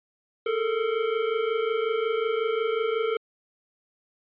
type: tone pair together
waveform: square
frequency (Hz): 429 / 454.5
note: A4 / A#4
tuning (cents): -44 / -44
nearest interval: minor second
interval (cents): 100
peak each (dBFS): -29 / -26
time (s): 0.46-3.17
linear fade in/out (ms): 5
effects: resampled to 8000 Hz